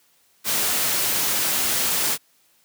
white noise, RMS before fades -22 dBFS, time 0.44-2.18 s, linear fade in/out 50 ms, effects white hiss -61 dBFS RMS until 2.64 s + high-pass 100 Hz 12 dB/octave

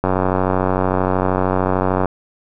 click train, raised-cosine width 1 ms, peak -3 dBFS, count 189, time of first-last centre 0.04-2.057 s, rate 93.2 Hz, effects none

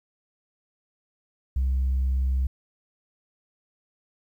sine tone, 65.41 Hz, C2, in tune, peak -19 dBFS, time 1.56-2.47 s, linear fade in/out 5 ms, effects tanh soft clip ceiling -19 dBFS + 10-bit

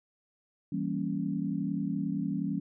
sine chord, E diminished seventh, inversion none, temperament equal, 164.81 / 196 / 233.1 / 277.2 Hz, E3 / G3 / Bb3 / Db4, 0 / 0 / 0 / 0 cents, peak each -35 / -33 / -37 / -34 dBFS, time 0.72-2.6 s, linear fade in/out 5 ms, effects none

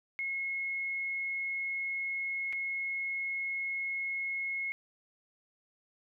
sine tone with dropouts, 2170 Hz, C#7, 37 cents flat, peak -32 dBFS, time 0.19-4.72 s, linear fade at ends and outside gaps 0 ms, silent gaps 2.526-2.531 s, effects none

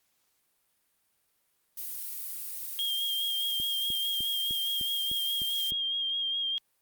violet noise, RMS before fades -37 dBFS, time 1.77-5.71 s, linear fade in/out 5 ms
sine tone with vibrato, 3226 Hz, G7, 49 cents sharp, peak -28 dBFS, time 2.79-6.58 s, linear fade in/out 0 ms, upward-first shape sine, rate 4.8 Hz, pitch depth 30 cents each way
click train, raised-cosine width 3 ms, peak -31 dBFS, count 8, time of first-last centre 3.6-5.721 s, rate 3.3 Hz
effects white hiss -73 dBFS RMS until 6.81 s + Opus 48 kbps

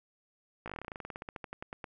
slowing click train, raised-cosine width 0.5 ms, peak -25 dBFS, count 24, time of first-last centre 0.66-1.842 s, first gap 17 ms, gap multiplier 1.09, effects none

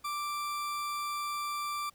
40% pulse tone, 1174.7 Hz, D6, in tune, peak -32 dBFS, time 0.04-1.9 s, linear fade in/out 10 ms, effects pink hiss -65 dBFS RMS until 1.94 s

